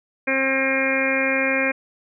harmonic tone, 267.4 Hz, C4, 38 cents sharp, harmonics 1 / 2 / 3 / 4 / 5 / 6 / 7 / 8 / 9, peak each -26 / -24 / -36 / -33 / -36 / -26 / -29 / -26 / -24 dBFS, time 0.27-1.72 s, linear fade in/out 10 ms, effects none

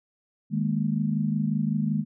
sine chord, D# suspended fourth, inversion none, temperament equal, 155.56 / 207.7 / 233.1 Hz, D#3 / G#3 / A#3, 0 / 0 / 0 cents, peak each -27 / -26 / -29 dBFS, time 0.5-2.05 s, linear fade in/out 50 ms, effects none

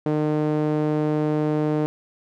sawtooth tone with band-pass filter, 152 Hz, D#3, 40 cents flat, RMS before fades -22 dBFS, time 0.06-1.86 s, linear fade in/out 0 ms, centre 390 Hz, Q 1.3, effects none

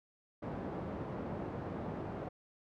pink band-pass noise, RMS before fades -41 dBFS, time 0.42-2.29 s, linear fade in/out 10 ms, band 100 to 800 Hz, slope 12 dB/octave, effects none

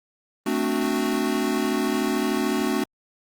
square chord, D dominant seventh, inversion second, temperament equal with one note detuned, 220 / 260.3 / 293.7 / 370 Hz, A3 / C4 / D4 / F#4, 0 / -9 / 0 / 0 cents, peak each -28 dBFS, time 0.46-2.84 s, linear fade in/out 5 ms, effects Opus 32 kbps

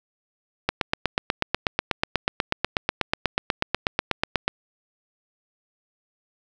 click train, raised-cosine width 0.3 ms, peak -4 dBFS, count 32, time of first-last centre 0.69-4.48 s, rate 8.18 Hz, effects none

